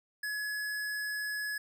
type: tone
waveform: square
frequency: 1694 Hz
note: G#6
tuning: 34 cents sharp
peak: -34 dBFS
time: 0.23-1.58 s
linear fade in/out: 5 ms
effects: none